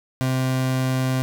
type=tone; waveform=30% pulse; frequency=130 Hz; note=C3; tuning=11 cents flat; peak=-17 dBFS; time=0.21-1.22 s; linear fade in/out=0 ms; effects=none